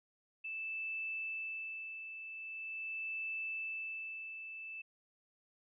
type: tone with tremolo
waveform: sine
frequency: 2637 Hz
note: E7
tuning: in tune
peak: -37 dBFS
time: 0.44-4.82 s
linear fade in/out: 10 ms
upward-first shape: sine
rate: 0.43 Hz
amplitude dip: 55%
effects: none